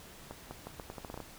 accelerating click train, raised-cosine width 1 ms, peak -27 dBFS, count 11, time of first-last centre 0.31-1.203 s, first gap 200 ms, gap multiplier 0.8, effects pink hiss -52 dBFS RMS until 1.38 s

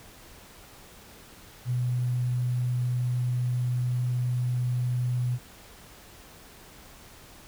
sine tone with sample-and-hold, 123.8 Hz, B2, 5 cents sharp, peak -24 dBFS, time 1.65-5.39 s, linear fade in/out 50 ms, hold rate 11025 Hz, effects pink hiss -50 dBFS RMS until 7.47 s

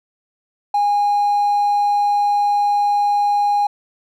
triangle tone with hard clipping, 820 Hz, G#5, 22 cents flat, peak -14 dBFS, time 0.74-3.67 s, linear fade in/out 5 ms, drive 4 dB, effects none

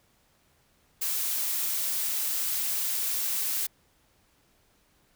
blue noise, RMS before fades -29 dBFS, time 1.01-3.67 s, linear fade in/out 10 ms, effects pink hiss -66 dBFS RMS until 5.15 s

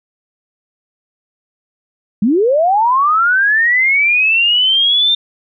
sine linear sweep, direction up, 188 to 3626 Hz, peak -9 dBFS, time 2.22-5.15 s, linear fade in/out 5 ms, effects none

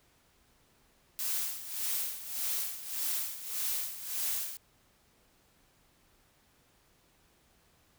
blue noise with tremolo, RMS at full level -32 dBFS, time 1.19-4.57 s, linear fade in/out 0 ms, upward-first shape sine, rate 1.7 Hz, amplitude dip 75%, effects pink hiss -67 dBFS RMS until 7.98 s

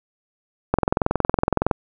click train, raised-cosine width 1 ms, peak -3 dBFS, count 22, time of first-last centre 0.74-1.712 s, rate 21.6 Hz, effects none

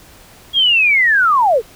sine linear sweep, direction down, 3322 to 403.5 Hz, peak -9 dBFS, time 0.53-1.62 s, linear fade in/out 50 ms, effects pink hiss -43 dBFS RMS until 1.75 s

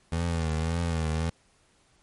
25% pulse tone with vibrato, 82 Hz, E2, 9 cents flat, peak -22 dBFS, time 0.12-1.3 s, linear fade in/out 5 ms, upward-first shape triangle, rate 1.8 Hz, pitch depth 84 cents each way, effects pink hiss -64 dBFS RMS until 2.02 s + MP3 48 kbps

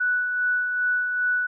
sine tone with tremolo, 1480 Hz, F#6, in tune, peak -19 dBFS, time 0-1.47 s, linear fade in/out 10 ms, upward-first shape sine, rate 2.5 Hz, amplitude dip 40%, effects none

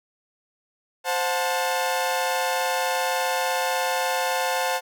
sawtooth chord, F# diminished, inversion second, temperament equal with one note detuned, 523.3 / 723.1 / 880 Hz, C5 / F#5 / A5, 0 / -40 / 0 cents, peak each -23 dBFS, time 1.04-4.81 s, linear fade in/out 50 ms, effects none

